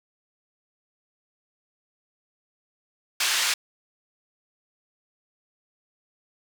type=band-pass noise; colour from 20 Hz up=pink; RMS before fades=-24 dBFS; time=3.2-3.54 s; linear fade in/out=5 ms; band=1800 to 8300 Hz; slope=12 dB/octave; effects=none